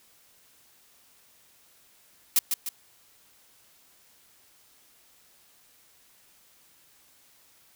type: noise with echo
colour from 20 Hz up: blue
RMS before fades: -20 dBFS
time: 2.36-2.39 s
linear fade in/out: 2 ms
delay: 150 ms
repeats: 2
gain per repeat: -6 dB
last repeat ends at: 2.69 s
effects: white hiss -60 dBFS RMS until 7.75 s